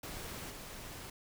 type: noise with level steps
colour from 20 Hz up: pink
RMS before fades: -44 / -47 dBFS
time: 0.03-1.1 s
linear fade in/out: 5 ms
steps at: 0.5 s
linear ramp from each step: 2 ms
effects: none